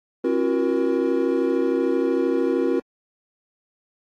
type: tone cluster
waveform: triangle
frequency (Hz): 269.1 / 338.6 / 371.7 / 475.6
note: C4 / E4 / F#4 / A#4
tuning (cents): +49 / +46 / +8 / +35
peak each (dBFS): -22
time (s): 0.24-2.8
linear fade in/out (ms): 5
effects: tanh soft clip ceiling -6 dBFS + AAC 48 kbps